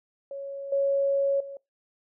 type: tone with level steps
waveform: sine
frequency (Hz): 554.4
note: C#5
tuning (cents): 0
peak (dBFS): -33 / -21 / -36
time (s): 0.31-1.57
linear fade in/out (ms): 2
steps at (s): 0.72 / 1.4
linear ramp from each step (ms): 5
effects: noise-tail reverb RT60 0.2 s tail -23 dB re dry